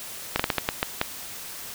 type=slowing click train; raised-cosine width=0.3 ms; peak=-5 dBFS; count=8; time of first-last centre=0.36-1.014 s; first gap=35 ms; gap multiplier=1.32; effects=white hiss -38 dBFS RMS until 1.74 s